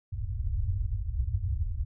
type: low-pass noise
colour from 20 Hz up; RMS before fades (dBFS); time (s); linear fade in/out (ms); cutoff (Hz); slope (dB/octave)
white; -30; 0.12-1.85; 10; 110; 96
effects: none